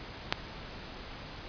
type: click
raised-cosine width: 0.2 ms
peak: -7 dBFS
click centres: 0.325 s
effects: pink hiss -44 dBFS RMS until 1.48 s + resampled to 11025 Hz